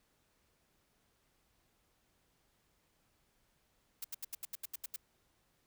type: noise bursts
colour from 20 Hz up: blue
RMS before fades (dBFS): -41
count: 10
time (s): 4.02-4.962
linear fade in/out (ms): 5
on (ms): 24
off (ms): 78
effects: pink hiss -75 dBFS RMS until 5.66 s